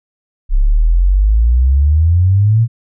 sine exponential sweep, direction up, 32.52 to 118.3 Hz, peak -7 dBFS, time 0.49-2.68 s, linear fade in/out 50 ms, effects none

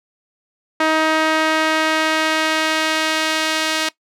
sawtooth tone with band-pass filter sweep, 315.4 Hz, D#4, 24 cents sharp, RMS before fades -18 dBFS, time 0.8-3.89 s, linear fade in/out 5 ms, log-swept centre 1400 to 3600 Hz, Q 0.73, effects noise-tail reverb RT60 0.1 s tail -19 dB re dry

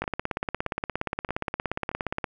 two click trains, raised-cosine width 0.5 ms, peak -12 / -22 dBFS, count 39 / 4, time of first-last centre 0.02-2.242 / 0.04-1.915 s, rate 17.1 / 1.6 Hz, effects none

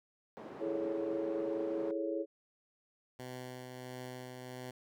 white band-pass noise, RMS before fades -48 dBFS, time 0.37-1.91 s, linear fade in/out 0 ms, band 210 to 590 Hz, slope 12 dB/octave
sine chord, A major seventh, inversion second, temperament equal, 329.6 / 415.3 / 440 / 554.4 Hz, E4 / G#4 / A4 / C#5, 0 / 0 / 0 / 0 cents, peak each -37 / -40 / -42 / -38 dBFS, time 0.59-2.26 s, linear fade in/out 50 ms
10% pulse tone with tremolo, 126.6 Hz, B2, 43 cents sharp, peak -34 dBFS, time 3.19-4.71 s, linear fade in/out 5 ms, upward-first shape triangle, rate 1.5 Hz, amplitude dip 35%
effects none

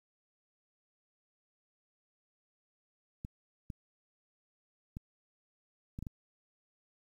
clicks, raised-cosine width 5 ms, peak -28 dBFS, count 6, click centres 3.249 / 3.702 / 4.969 / 5.989 / 6.026 / 6.068 s, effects 10-bit

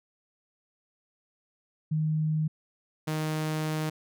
sine / sawtooth tone pair in turn, 155.56 / 155.56 Hz, D#3 / D#3, 0 / 0 cents, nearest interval unison, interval 0 cents, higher neither, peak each -24 dBFS, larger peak neither, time 1.91-2.48 / 3.07-3.9 s, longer second, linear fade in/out 10 ms, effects none

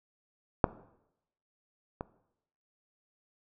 clicks, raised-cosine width 1 ms, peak -6 / -21 dBFS, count 2, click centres 0.642 / 2.009 s, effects noise-tail reverb RT60 0.8 s tail -18 dB re dry

